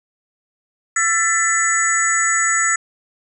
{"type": "tone cluster", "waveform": "sine", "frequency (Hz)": [1342, 1757, 2004, 6830, 7850], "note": ["E6", "A6", "B6", "G#8", "B8"], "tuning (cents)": [31, -3, 25, 48, -11], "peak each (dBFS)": -21, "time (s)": [0.96, 2.76], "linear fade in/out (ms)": 5, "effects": []}